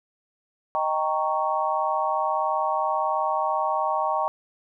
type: chord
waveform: sine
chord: Eb dominant seventh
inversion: none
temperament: equal with one note detuned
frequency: 622.3 / 784 / 927 / 1108.7 Hz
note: Eb5 / G5 / Bb5 / Db6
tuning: 0 / 0 / -10 / 0 cents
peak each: -28 / -27 / -27 / -27 dBFS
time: 0.75-4.28 s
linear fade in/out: 0 ms
effects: none